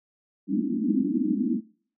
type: band-pass noise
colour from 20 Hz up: white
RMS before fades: -25 dBFS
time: 0.47-1.61 s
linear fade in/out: 50 ms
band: 190 to 320 Hz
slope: 96 dB/octave
effects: noise-tail reverb RT60 0.5 s tail -23 dB re dry